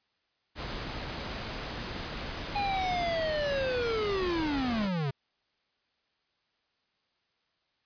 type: noise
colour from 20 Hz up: pink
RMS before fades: -37 dBFS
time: 0.55-4.9 s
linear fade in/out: 50 ms
type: linear sweep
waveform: square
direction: down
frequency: 824 to 130 Hz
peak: -29 dBFS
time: 2.55-5.11 s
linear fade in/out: 10 ms
effects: white hiss -75 dBFS RMS until 7.85 s + resampled to 11025 Hz